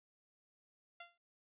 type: tone with exponential decay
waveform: 10% pulse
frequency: 691 Hz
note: F5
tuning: 19 cents flat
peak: -38 dBFS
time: 1-1.18 s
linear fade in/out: 5 ms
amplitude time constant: 39 ms
effects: resampled to 8000 Hz